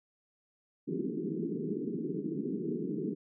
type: band-pass noise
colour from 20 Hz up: white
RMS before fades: -35 dBFS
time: 0.87-3.15 s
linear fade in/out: 20 ms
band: 150 to 420 Hz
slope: 96 dB/octave
effects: none